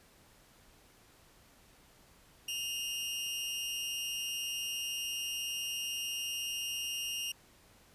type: tone with amplitude modulation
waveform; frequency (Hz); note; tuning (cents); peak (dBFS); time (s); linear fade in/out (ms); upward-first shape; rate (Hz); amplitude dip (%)
sawtooth; 2827; F7; +20; -29; 2.48-7.32; 5; sine; 240; 60
effects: pink hiss -62 dBFS RMS until 7.94 s + resampled to 32000 Hz